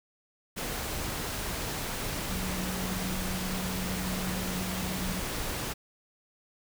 sine tone in noise, 185 Hz, F#3, in tune, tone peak -34 dBFS, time 2.3-5.21 s, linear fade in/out 20 ms, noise pink, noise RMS -34 dBFS, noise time 0.56-5.74 s, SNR -3 dB, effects none

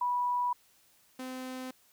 sine / sawtooth tone pair in turn, 980 / 257.2 Hz, B5 / C4, -14 / -30 cents, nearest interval octave + major seventh, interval 2316 cents, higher first, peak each -27 / -34 dBFS, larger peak first, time 0.01-0.53 / 1.19-1.71 s, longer neither, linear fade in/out 5 ms, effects white hiss -65 dBFS RMS until 1.92 s

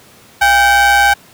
square ring-modulated tone, 372.8 Hz, F#4, 13 cents sharp, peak -5 dBFS, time 0.41-1.14 s, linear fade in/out 10 ms, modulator 1180 Hz, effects pink hiss -43 dBFS RMS until 1.33 s + high-pass 100 Hz 12 dB/octave

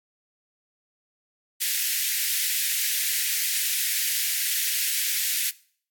white high-pass noise, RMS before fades -25 dBFS, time 1.6-5.51 s, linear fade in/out 20 ms, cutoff 1700 Hz, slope 48 dB/octave, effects noise-tail reverb RT60 0.5 s tail -20 dB re dry + AAC 64 kbps

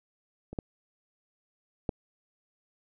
clicks, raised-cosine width 2 ms, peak -27 / -18 / -15 dBFS, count 3, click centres 0.53 / 0.588 / 1.892 s, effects none

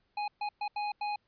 square tone bursts at uneven times, 830.6 Hz, G#5, in tune, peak -32 dBFS, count 5, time 0.17-0.28 / 0.41-0.49 / 0.61-0.68 / 0.76-0.92 / 1.01-1.16 s, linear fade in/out 5 ms, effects pink hiss -75 dBFS RMS until 1.27 s + resampled to 11025 Hz

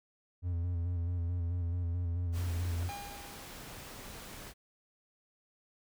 triangle tone with vibrato, 86.7 Hz, F2, 12 cents flat, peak -29 dBFS, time 0.42-2.91 s, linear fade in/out 50 ms, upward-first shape square, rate 4.6 Hz, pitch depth 36 cents each way
pink noise, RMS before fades -47 dBFS, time 2.32-4.54 s, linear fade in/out 50 ms
45% pulse tone with exponential decay, 808 Hz, G#5, 48 cents flat, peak -39 dBFS, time 2.89-3.95 s, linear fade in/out 0 ms, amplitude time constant 230 ms
effects none

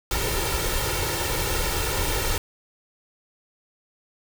pink noise with comb filter, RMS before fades -25 dBFS, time 0.11-2.38 s, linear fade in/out 2 ms, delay 2.2 ms, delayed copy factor +0.7, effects none

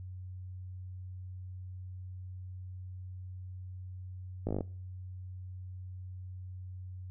slowing click train, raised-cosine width 2 ms, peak -20 dBFS, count 8, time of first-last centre 4.47-4.608 s, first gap 18 ms, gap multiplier 1.03, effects noise-tail reverb RT60 0.5 s tail -23 dB re dry + added 92 Hz sine -41 dBFS peak until 7.1 s

